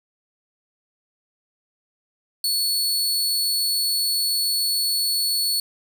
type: tone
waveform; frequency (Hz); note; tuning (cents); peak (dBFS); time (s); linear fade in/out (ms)
sawtooth; 4413; C#8; -9; -17; 2.44-5.6; 2
effects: none